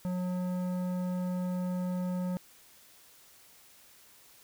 triangle tone with tanh clipping, 181.1 Hz, F#3, 37 cents flat, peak -32 dBFS, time 0.05-2.37 s, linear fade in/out 0 ms, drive 17 dB, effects white hiss -58 dBFS RMS until 4.43 s

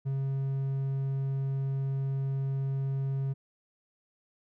triangle tone, 135.8 Hz, C#3, 35 cents flat, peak -26 dBFS, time 0.05-3.34 s, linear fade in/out 20 ms, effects none

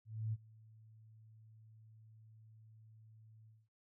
sine tone with ADSR envelope, 110 Hz, A2, in tune, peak -34 dBFS, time 0.05-3.69 s, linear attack 280 ms, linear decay 36 ms, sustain -24 dB, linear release 220 ms, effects none

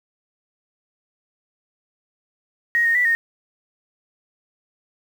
sine tone with pitch steps, 1879 / 1852 / 1966 / 1847 Hz, A#6 / A#6 / B6 / A#6, +13 / -12 / -8 / -16 cents, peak -15 dBFS, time 2.75-3.15 s, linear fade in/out 0 ms, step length 100 ms, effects 7-bit

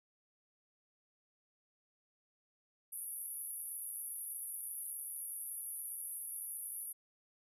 white band-pass noise, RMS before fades -44 dBFS, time 2.92-6.93 s, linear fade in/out 10 ms, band 10000 to 12000 Hz, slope 96 dB/octave, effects none

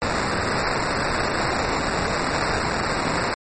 violet noise with sample-and-hold, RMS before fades -23 dBFS, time 0.02-3.34 s, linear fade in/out 0 ms, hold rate 3150 Hz, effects MP3 32 kbps

